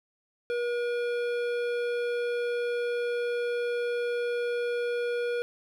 sine tone with hard clipping, 480.1 Hz, B4, 49 cents flat, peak -29 dBFS, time 0.5-5.42 s, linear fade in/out 0 ms, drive 13 dB, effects none

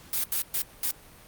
blue noise bursts at uneven times, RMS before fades -27 dBFS, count 4, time 0.13-0.24 / 0.32-0.42 / 0.54-0.62 / 0.83-0.91 s, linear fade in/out 2 ms, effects pink hiss -51 dBFS RMS until 1.27 s + Opus 48 kbps

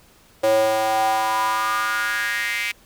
square tone with high-pass filter sweep, 109.9 Hz, A2, 2 cents flat, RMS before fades -21 dBFS, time 0.43-2.72 s, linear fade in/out 10 ms, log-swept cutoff 510 to 2300 Hz, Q 5.3, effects pink hiss -53 dBFS RMS until 2.85 s

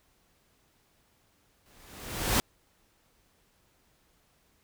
pink noise with exponential growth, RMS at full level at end -23 dBFS, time 1.66-2.4 s, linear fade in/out 0 ms, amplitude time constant 160 ms, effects pink hiss -68 dBFS RMS until 4.63 s

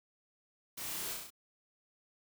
white noise with echo, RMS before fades -43 dBFS, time 0.77-1.14 s, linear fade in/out 10 ms, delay 33 ms, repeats 5, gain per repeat -2 dB, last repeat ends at 1.305 s, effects none

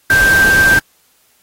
sine tone in noise, 1572 Hz, G6, 4 cents sharp, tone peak -7 dBFS, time 0.1-0.79 s, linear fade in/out 2 ms, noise pink, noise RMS -19 dBFS, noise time 0.1-0.79 s, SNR +9 dB, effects white hiss -55 dBFS RMS until 1.42 s + AAC 48 kbps

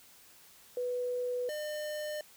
sine / square tone pair in turn, 493.9 / 603.9 Hz, B4 / D5, 0 / +48 cents, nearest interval minor third, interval 348 cents, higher second, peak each -31 / -36 dBFS, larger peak first, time 0.77-1.49 / 1.49-2.21 s, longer neither, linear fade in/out 2 ms, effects white hiss -58 dBFS RMS until 2.36 s

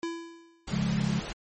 square tone with exponential decay, 334.7 Hz, E4, 26 cents sharp, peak -29 dBFS, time 0.03-0.72 s, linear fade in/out 1 ms, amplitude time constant 150 ms
pink noise, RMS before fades -37 dBFS, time 0.67-1.33 s, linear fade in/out 10 ms
sine chord, Db major, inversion none, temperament equal, 138.59 / 174.61 / 207.7 Hz, Db3 / F3 / Ab3, 0 / 0 / 0 cents, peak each -30 / -29 / -29 dBFS, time 0.71-1.2 s, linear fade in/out 10 ms
effects low-pass 10000 Hz 12 dB/octave + MP3 32 kbps

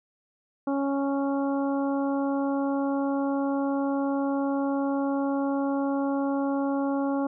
harmonic tone, 277.2 Hz, C#4, in tune, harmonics 1 / 2 / 3 / 4 / 5, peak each -25 / -31 / -34 / -38 / -42 dBFS, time 0.67-7.27 s, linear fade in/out 5 ms, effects none

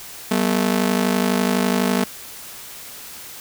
sawtooth ring-modulated tone, 217.6 Hz, A3, 19 cents flat, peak -10 dBFS, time 0.31-2.04 s, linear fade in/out 0 ms, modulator 26 Hz, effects white hiss -37 dBFS RMS until 3.4 s

